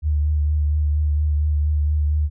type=tone with vibrato; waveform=sine; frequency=74.9 Hz; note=D2; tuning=35 cents sharp; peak=-16 dBFS; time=0.02-2.3 s; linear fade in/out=50 ms; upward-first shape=triangle; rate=4.3 Hz; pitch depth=33 cents each way; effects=none